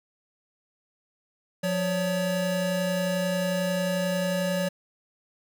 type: tone pair together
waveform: square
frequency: 178.3 / 566.1 Hz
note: F3 / C#5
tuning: +36 / +36 cents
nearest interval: octave + minor sixth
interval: 2000 cents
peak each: -28 dBFS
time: 1.63-4.69 s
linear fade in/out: 10 ms
effects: none